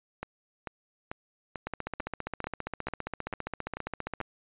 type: two click trains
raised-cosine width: 0.5 ms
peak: -18 / -20 dBFS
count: 39 / 10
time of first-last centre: 1.67-4.203 / 0.23-4.212 s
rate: 15 / 2.26 Hz
effects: resampled to 8000 Hz